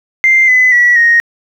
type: tone with pitch steps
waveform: sine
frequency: 2091 / 2014 / 1939.7 / 1868.3 Hz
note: C7 / B6 / B6 / A#6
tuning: -2 / +33 / -32 / +3 cents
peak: -4 dBFS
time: 0.24-1.2 s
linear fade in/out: 0 ms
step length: 240 ms
effects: tanh soft clip ceiling 0 dBFS + 7-bit